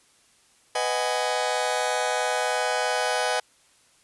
sawtooth chord, G# minor seventh, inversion first, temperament just, 498.4 / 623 / 747.5 / 830.6 Hz, B4 / D#5 / F#5 / G#5, +16 / +2 / +17 / 0 cents, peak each -25 dBFS, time 0.75-3.4 s, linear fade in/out 5 ms, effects white hiss -60 dBFS RMS until 4.03 s + resampled to 24000 Hz

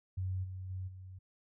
sine tone with level steps, 93.3 Hz, F#2, 15 cents sharp, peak -33 / -40 / -37 / -46 dBFS, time 0.17-1.19 s, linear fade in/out 10 ms, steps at 0.43 / 0.69 / 0.87 s, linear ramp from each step 20 ms, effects none

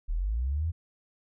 sine linear sweep, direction up, 35.35 to 86 Hz, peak -26 dBFS, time 0.08-0.72 s, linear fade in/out 20 ms, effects none

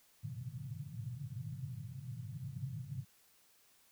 pink band-pass noise, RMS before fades -44 dBFS, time 0.23-3.05 s, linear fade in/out 10 ms, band 110 to 150 Hz, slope 48 dB/octave, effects white hiss -68 dBFS RMS until 3.91 s

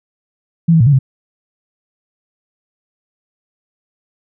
sine tone with pitch steps, 166.9 / 161.9 / 115.6 / 144.5 / 132.9 Hz, E3 / E3 / A#2 / D3 / C3, +22 / -31 / -14 / -28 / +27 cents, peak -6 dBFS, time 0.68-0.99 s, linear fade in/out 10 ms, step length 62 ms, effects none

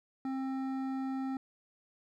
sine tone with hard clipping, 265.5 Hz, C4, 25 cents sharp, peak -35 dBFS, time 0.25-1.37 s, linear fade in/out 2 ms, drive 11 dB, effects none

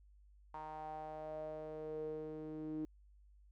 sawtooth tone with band-pass filter sweep, 155.2 Hz, D#3, 4 cents flat, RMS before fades -45 dBFS, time 0.54-2.85 s, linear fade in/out 0 ms, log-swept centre 920 to 320 Hz, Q 6.8, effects added 50 Hz sine -61 dBFS peak until 3.51 s

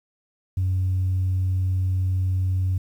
sine tone, 93 Hz, F#2, 9 cents sharp, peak -18 dBFS, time 0.57-2.78 s, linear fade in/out 5 ms, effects tanh soft clip ceiling -17 dBFS + 9-bit

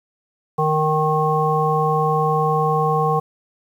harmonic tone, 155 Hz, D#3, 6 cents flat, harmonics 1 / 3 / 5 / 7, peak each -21 / -21 / -21 / -21 dBFS, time 0.58-3.2 s, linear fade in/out 10 ms, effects 8-bit

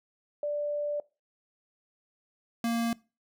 sine / square tone pair in turn, 587.3 / 232.2 Hz, D5 / A#3, 0 / -7 cents, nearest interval octave + major third, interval 1607 cents, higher first, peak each -28 / -27 dBFS, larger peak second, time 0.43-1 / 2.64-2.93 s, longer first, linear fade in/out 2 ms, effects noise-tail reverb RT60 0.3 s tail -22 dB re dry

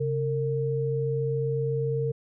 sine tone pair together, 135.72 / 457 Hz, C#3 / A#4, -36 / -34 cents, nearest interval octave + major sixth, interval 2102 cents, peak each -27 dBFS, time 0-2.12 s, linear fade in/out 10 ms, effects none

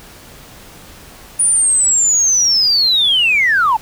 sine linear sweep, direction down, 9580 to 830.6 Hz, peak -9 dBFS, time 1.39-3.77 s, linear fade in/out 10 ms, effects tanh soft clip ceiling -5 dBFS + pink hiss -39 dBFS RMS until 3.81 s

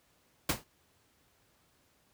pink noise with exponential decay, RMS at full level -24 dBFS, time 0.49-0.64 s, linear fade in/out 5 ms, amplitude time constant 32 ms, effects pink hiss -69 dBFS RMS until 2.13 s + high-pass 60 Hz 12 dB/octave

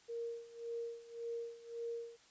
sine tone with tremolo, 466.2 Hz, A#4, in tune, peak -38 dBFS, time 0.08-2.17 s, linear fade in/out 20 ms, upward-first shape sine, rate 1.8 Hz, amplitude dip 85%, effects white hiss -65 dBFS RMS until 2.3 s + resampled to 16000 Hz

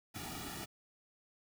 pink noise with comb filter, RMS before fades -44 dBFS, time 0.14-0.66 s, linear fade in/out 20 ms, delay 1.9 ms, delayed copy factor -0.95, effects none

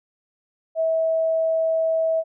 sine tone, 648 Hz, E5, 30 cents flat, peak -18 dBFS, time 0.75-2.24 s, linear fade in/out 50 ms, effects none

